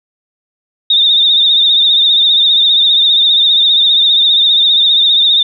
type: tone with vibrato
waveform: sine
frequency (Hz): 3661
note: A#7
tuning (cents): -32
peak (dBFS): -6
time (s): 0.9-5.43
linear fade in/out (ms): 5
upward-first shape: triangle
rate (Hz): 15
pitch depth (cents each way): 72
effects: none